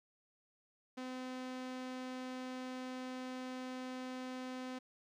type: tone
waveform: sawtooth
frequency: 255.8 Hz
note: C4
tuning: 39 cents flat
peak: -38 dBFS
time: 0.97-4.79 s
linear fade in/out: 10 ms
effects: low-pass 6000 Hz 12 dB/octave + 13-bit